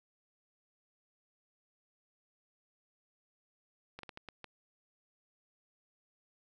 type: slowing click train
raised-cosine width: 0.3 ms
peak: -29 dBFS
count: 6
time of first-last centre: 3.99-4.443 s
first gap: 43 ms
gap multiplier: 1.38
effects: none